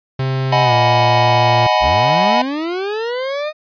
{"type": "tone with pitch glide", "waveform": "45% pulse", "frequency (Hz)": [132.3, 116.51], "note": ["C3", "A#2"], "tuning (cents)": [20, 0], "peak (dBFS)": -16, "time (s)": [0.19, 1.67], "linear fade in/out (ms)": 5, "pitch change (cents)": -220, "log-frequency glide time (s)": [0.63, 0.73]}
{"type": "chord", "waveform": "square", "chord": "G# minor seventh", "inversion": "second", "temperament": "equal with one note detuned", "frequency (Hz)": [622.3, 740, 839.3, 987.8], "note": ["D#5", "F#5", "G#5", "B5"], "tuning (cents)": [0, 0, 18, 0], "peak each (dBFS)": -18, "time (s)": [0.52, 2.42], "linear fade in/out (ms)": 5}
{"type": "linear sweep", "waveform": "40% pulse", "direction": "up", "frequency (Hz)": [47.32, 622.3], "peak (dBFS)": -18, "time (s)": [1.8, 3.53], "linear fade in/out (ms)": 50}
{"effects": ["resampled to 11025 Hz"]}